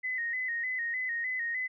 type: tone with vibrato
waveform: sine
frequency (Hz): 1939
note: B6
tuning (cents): -32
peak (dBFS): -30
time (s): 0.03-1.68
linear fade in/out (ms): 20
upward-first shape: square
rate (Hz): 3.3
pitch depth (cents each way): 69
effects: none